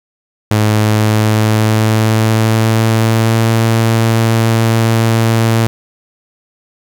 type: tone with pitch glide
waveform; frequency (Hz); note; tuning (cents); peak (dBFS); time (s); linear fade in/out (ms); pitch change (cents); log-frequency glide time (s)
sawtooth; 107.1 to 113.4; A2 to A#2; -46 to -47; -5; 0.51-5.67; 0; +99; 0.69-3.48
effects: 7-bit